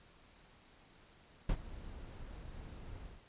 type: noise with ADSR envelope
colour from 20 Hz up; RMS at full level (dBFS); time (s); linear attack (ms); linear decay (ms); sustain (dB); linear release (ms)
brown; -30; 1.49-3.23; 4; 65; -18; 190
effects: pink hiss -63 dBFS RMS until 3.28 s + resampled to 8000 Hz